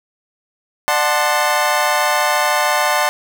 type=chord; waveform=25% pulse; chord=D dominant seventh; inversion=none; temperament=equal with one note detuned; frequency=597.9 / 740 / 880 / 1046.5 Hz; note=D5 / F#5 / A5 / C6; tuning=+31 / 0 / 0 / 0 cents; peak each=-16 dBFS; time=0.88-3.09 s; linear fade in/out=0 ms; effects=none